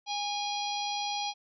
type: harmonic tone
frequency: 819 Hz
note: G#5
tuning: 24 cents flat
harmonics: 1 / 3 / 4 / 5 / 6 / 7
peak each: -33 / -41 / -38 / -39 / -42 / -42 dBFS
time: 0.06-1.34 s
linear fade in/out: 50 ms
effects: none